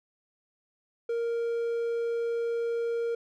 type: tone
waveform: triangle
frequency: 466.2 Hz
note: A#4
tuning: in tune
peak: -25 dBFS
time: 1.09-3.15 s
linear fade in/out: 5 ms
effects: none